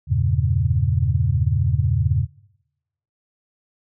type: chord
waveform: sine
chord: E diminished seventh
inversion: none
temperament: equal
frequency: 82.41 / 98 / 116.54 / 138.59 Hz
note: E2 / G2 / Bb2 / Db3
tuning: 0 / 0 / 0 / 0 cents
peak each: -22 dBFS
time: 0.07-2.27 s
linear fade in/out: 50 ms
effects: noise-tail reverb RT60 0.9 s tail -24 dB re dry